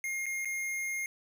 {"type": "tone with dropouts", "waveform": "square", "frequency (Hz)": 2132, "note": "C7", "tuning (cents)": 32, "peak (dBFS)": -33, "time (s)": [0.04, 1.06], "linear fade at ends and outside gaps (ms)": 1, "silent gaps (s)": [[0.258, 0.264], [0.448, 0.455]], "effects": []}